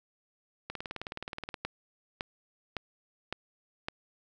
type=two click trains; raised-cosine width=0.3 ms; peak=-21 / -17 dBFS; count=17 / 5; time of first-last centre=0.7-1.542 / 1.65-3.885 s; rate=19 / 1.79 Hz; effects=none